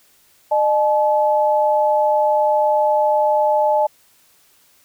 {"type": "tone pair together", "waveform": "sine", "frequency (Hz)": [607, 859], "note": ["D#5", "A5"], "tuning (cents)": [-43, -42], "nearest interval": "tritone", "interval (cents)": 601, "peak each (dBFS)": -16, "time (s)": [0.51, 3.87], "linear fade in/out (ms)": 10, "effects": ["white hiss -55 dBFS RMS until 4.84 s"]}